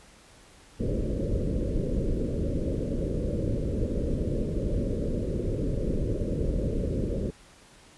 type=low-pass noise; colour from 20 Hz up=pink; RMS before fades=-28 dBFS; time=0.79-7.31 s; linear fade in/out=20 ms; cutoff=580 Hz; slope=96 dB/octave; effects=pink hiss -54 dBFS RMS until 7.97 s + resampled to 24000 Hz